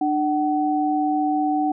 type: tone pair together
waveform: sine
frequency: 299.3 / 754.2 Hz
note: D4 / F#5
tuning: +33 / +33 cents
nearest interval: octave + major third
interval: 1600 cents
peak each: -21 dBFS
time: 0.01-1.72 s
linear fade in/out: 5 ms
effects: none